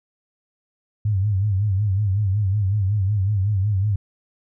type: tone with vibrato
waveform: sine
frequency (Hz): 100.2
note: G2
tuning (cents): +38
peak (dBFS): -17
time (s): 1.05-3.96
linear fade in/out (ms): 5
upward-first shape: sine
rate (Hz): 5.4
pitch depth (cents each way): 120
effects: none